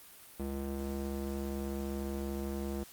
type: tone with band-pass filter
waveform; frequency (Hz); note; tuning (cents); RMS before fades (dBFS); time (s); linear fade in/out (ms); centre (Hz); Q
square; 68.7; C#2; -15; -37; 0.39-2.84; 10; 320; 1
effects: white hiss -54 dBFS RMS until 2.92 s + Opus 32 kbps